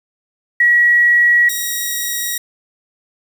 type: tone pair in turn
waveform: sine / 5% pulse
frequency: 1919 / 1904.6 Hz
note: A#6 / A#6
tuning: +50 / +37 cents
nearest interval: unison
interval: 13 cents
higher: first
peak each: -8 dBFS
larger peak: neither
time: 0.6-1.49 / 1.49-2.38 s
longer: neither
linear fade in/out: 5 ms
effects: 7-bit